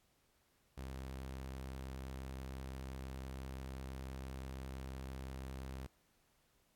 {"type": "tone with vibrato", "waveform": "sawtooth", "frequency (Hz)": 65.9, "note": "C2", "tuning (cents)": 13, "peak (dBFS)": -40, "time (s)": [0.77, 5.87], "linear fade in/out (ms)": 10, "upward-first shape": "sine", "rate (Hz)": 9.3, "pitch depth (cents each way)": 9, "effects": ["pink hiss -75 dBFS RMS until 6.75 s", "AAC 64 kbps"]}